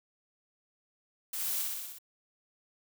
blue noise with echo, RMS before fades -36 dBFS, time 1.33-1.62 s, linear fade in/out 5 ms, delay 61 ms, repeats 6, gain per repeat -2 dB, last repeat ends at 1.986 s, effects none

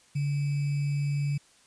sine tone with sample-and-hold, 143.1 Hz, D3, 45 cents flat, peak -25 dBFS, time 0.15-1.38 s, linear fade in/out 10 ms, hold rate 2450 Hz, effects white hiss -60 dBFS RMS until 1.66 s + resampled to 22050 Hz

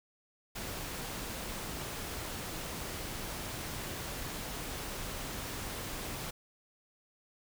pink noise, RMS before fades -40 dBFS, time 0.55-6.31 s, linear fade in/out 10 ms, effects none

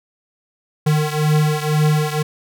square beating tone pair, 151.5 / 153.5 Hz, D#3 / D#3, -46 / -23 cents, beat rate 2 Hz, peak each -17 / -20 dBFS, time 0.86-2.23 s, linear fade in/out 10 ms, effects none

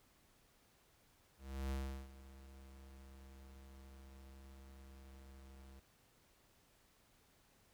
square tone with ADSR envelope, 67.1 Hz, C2, 44 cents sharp, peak -38 dBFS, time 1.38-5.8 s, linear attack 330 ms, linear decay 370 ms, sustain -18 dB, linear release 7 ms, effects pink hiss -71 dBFS RMS until 7.73 s

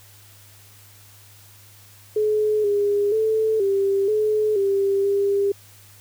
sine tone with pitch steps, 426.2 / 407.8 / 438.5 / 393.6 / 427.4 / 394.5 / 399.7 Hz, G#4 / G#4 / A4 / G4 / G#4 / G4 / G4, +45 / -32 / -6 / +7 / +50 / +11 / +34 cents, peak -17 dBFS, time 2.16-5.52 s, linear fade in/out 5 ms, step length 480 ms, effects added 101 Hz sine -50 dBFS peak until 6 s + white hiss -50 dBFS RMS until 6 s

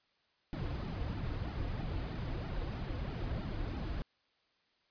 brown noise with flanger, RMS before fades -38 dBFS, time 0.53-4.02 s, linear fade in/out 0 ms, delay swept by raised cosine 1.8 to 5.2 ms, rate 3.1 Hz, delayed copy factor -0.7, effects white hiss -74 dBFS RMS until 4.9 s + resampled to 11025 Hz

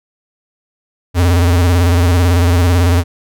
square tone with vibrato, 87.31 Hz, F2, in tune, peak -9 dBFS, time 1.14-3.04 s, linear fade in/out 50 ms, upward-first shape square, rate 18 Hz, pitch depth 61 cents each way, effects none

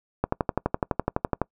click train, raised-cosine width 1 ms, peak -8 dBFS, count 15, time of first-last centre 0.24-1.416 s, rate 11.9 Hz, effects noise-tail reverb RT60 0.1 s tail -25 dB re dry

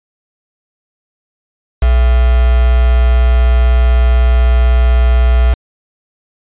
sine tone with quantisation, 61 Hz, B1, 21 cents flat, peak -6 dBFS, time 1.82-5.54 s, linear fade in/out 5 ms, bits 3, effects resampled to 8000 Hz

